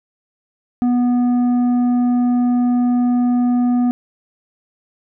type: tone with tanh clipping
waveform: sine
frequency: 244.9 Hz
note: B3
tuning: 14 cents flat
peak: -14 dBFS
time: 0.82-3.91 s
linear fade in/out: 0 ms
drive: 7 dB
effects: none